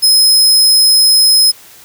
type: tone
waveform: sawtooth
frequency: 5120 Hz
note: D#8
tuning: 49 cents sharp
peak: -3 dBFS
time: 0.02-1.52 s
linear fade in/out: 20 ms
effects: white hiss -39 dBFS RMS until 1.84 s